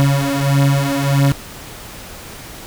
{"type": "beating tone pair", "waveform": "35% pulse", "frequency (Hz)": [138.59, 140.19], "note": ["C#3", "C#3"], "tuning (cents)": [0, 20], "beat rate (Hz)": 1.6, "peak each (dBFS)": -14, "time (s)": [0, 1.32], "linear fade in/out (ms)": 0, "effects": ["pink hiss -34 dBFS RMS until 2.66 s"]}